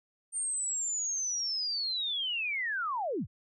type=linear sweep; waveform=sine; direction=down; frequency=8870 to 52.3 Hz; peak=-30 dBFS; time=0.32-3.27 s; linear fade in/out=50 ms; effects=none